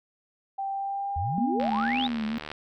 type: tone with pitch glide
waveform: sine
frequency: 784 to 805.1 Hz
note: G5 to G5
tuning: 0 to +46 cents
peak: -28 dBFS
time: 0.58-2.08 s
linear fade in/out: 10 ms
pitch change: +46 cents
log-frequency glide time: 0.7-1.28 s
type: exponential sweep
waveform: sine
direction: up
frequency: 73.42 to 3951 Hz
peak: -28 dBFS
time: 1.16-2.07 s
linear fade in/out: 5 ms
type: tone with vibrato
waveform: sine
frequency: 234.8 Hz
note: A#3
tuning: 13 cents sharp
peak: -27 dBFS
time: 1.38-2.38 s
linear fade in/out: 0 ms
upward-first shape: triangle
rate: 2 Hz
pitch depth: 160 cents each way
type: click train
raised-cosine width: 0.3 ms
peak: -20 dBFS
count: 70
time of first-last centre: 1.6-2.516 s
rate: 75.3 Hz
effects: none